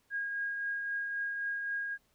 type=tone with tremolo; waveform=sine; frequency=1632 Hz; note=G#6; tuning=31 cents flat; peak=-31 dBFS; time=0.1-1.98 s; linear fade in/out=50 ms; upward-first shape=triangle; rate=3.8 Hz; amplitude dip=35%; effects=pink hiss -72 dBFS RMS until 2.14 s